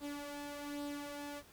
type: tone with flanger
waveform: sawtooth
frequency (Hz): 288.9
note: D4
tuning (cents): -28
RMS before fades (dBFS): -44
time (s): 0-1.43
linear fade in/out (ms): 50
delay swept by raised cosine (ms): 0.22 to 2.32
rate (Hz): 1.2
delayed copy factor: +0.55
effects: pink hiss -61 dBFS RMS until 1.52 s